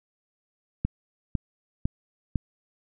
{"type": "click train", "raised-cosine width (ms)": 5, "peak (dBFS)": -12, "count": 4, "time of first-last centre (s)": [0.85, 2.358], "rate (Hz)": 1.99, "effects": []}